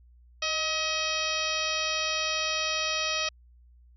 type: harmonic tone with a mistuned harmonic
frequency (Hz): 635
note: D#5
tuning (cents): +35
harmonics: 1 / 2 / 3 / 4 / 5 / 6 / 7 / 8 / 9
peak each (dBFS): -36 / -35 / -38 / -32 / -34 / -37 / -38 / -36 / -36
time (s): 0.42-3.29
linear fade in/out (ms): 5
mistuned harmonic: 1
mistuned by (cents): -34
effects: added 60 Hz sine -53 dBFS peak until 3.96 s